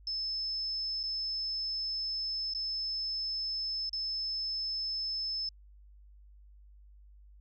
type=tone with dropouts; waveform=sine; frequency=5240 Hz; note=E8; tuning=11 cents flat; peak=-32 dBFS; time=0.07-5.49 s; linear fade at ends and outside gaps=2 ms; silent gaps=1.031-1.036 / 2.537-2.548 / 3.894-3.93 s; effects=added 50 Hz sine -53 dBFS peak until 7.4 s